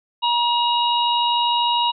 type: harmonic tone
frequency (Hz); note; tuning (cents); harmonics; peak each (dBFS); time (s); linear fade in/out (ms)
953; A#5; +38; 1 / 3 / 4; -18 / -23 / -24; 0.22-1.92; 20
effects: none